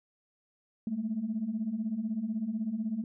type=beating tone pair; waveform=sine; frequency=207.7 / 223.7 Hz; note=G#3 / A3; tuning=0 / +29 cents; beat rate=16 Hz; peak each=-35 / -31 dBFS; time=0.87-3.04 s; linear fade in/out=2 ms; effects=tanh soft clip ceiling -23 dBFS